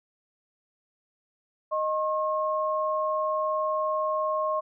sine tone pair together, 620.9 / 1078 Hz, D#5 / C#6, -4 / -49 cents, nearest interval minor seventh, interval 955 cents, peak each -27 dBFS, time 1.71-4.61 s, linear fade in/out 20 ms, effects none

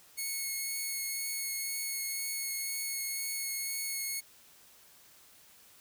5% pulse tone with vibrato, 2192 Hz, C#7, 20 cents flat, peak -24 dBFS, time 0.17-4.21 s, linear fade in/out 20 ms, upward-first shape triangle, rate 2 Hz, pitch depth 12 cents each way, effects white hiss -59 dBFS RMS until 5.8 s

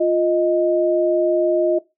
sine tone pair together, 350 / 623.6 Hz, F4 / D#5, +4 / +4 cents, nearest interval minor seventh, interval 1000 cents, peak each -17 dBFS, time 0-1.79 s, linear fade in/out 10 ms, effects noise-tail reverb RT60 0.2 s tail -18 dB re dry

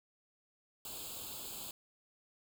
white noise with comb filter, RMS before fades -45 dBFS, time 0.85-1.71 s, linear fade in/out 2 ms, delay 0.26 ms, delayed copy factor +0.9, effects none

